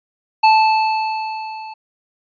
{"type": "tone with level ramp", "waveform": "square", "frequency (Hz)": 876, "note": "A5", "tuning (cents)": -8, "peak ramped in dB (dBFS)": [-8, -31], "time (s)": [0.43, 1.74], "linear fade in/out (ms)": 10, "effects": ["resampled to 11025 Hz"]}